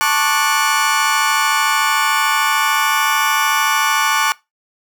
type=chord; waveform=30% pulse; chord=D major seventh; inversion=second; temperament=just; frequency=881 / 1101.2 / 1174.7 / 1468.3 Hz; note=A5 / C#6 / D6 / F#6; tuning=+2 / -12 / 0 / -14 cents; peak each=-17 dBFS; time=0.01-4.32 s; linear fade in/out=0 ms; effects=noise-tail reverb RT60 0.2 s tail -20 dB re dry